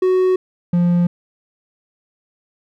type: tone pair in turn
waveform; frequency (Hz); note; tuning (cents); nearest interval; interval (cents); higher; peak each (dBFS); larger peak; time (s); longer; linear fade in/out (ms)
triangle; 370.8 / 174.68; F#4 / F3; +4 / +1; octave + minor second; 1303; first; -10; neither; 0.02-0.36 / 0.73-1.07; neither; 5
effects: none